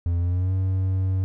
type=tone with pitch glide; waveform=triangle; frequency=86 to 94.33 Hz; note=F2 to F#2; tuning=-26 to +34 cents; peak=-18 dBFS; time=0.06-1.24 s; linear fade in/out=0 ms; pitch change=+160 cents; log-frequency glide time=0.18-0.53 s; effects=none